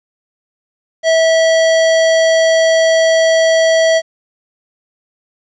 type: tone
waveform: square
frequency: 650 Hz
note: E5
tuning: 24 cents flat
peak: -9 dBFS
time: 1.03-4.02 s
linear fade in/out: 50 ms
effects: resampled to 16000 Hz + 8-bit